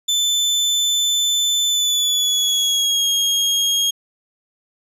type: tone with pitch glide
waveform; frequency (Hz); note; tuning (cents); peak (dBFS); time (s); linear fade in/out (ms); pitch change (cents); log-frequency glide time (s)
30% pulse; 3520 to 3265; A7 to G#7; 0 to -30; -13; 0.08-3.91; 10; -130; 1.68-3.08
effects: resampled to 32000 Hz